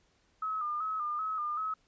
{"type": "tone with vibrato", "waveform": "sine", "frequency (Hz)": 1244.5, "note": "D#6", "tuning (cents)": 0, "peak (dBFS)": -31, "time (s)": [0.42, 1.74], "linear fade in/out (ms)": 5, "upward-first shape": "square", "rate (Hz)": 2.6, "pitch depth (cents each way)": 54, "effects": ["pink hiss -70 dBFS RMS until 1.87 s", "resampled to 16000 Hz"]}